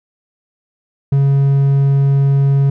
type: tone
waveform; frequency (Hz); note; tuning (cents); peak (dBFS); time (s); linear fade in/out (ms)
triangle; 138.59; C#3; 0; -7; 1.12-2.7; 5
effects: none